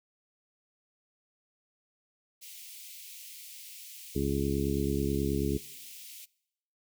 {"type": "high-pass noise", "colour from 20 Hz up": "white", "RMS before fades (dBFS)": -47, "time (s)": [2.41, 6.26], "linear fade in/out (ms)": 20, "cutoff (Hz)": 2200, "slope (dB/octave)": 48}
{"type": "harmonic tone", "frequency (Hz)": 69.3, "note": "C#2", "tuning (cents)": 0, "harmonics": [1, 2, 3, 4, 5, 6], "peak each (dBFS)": [-34, -34, -34, -34, -34, -34], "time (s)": [4.15, 5.58], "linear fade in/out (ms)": 10}
{"effects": ["noise-tail reverb RT60 0.8 s tail -23 dB re dry"]}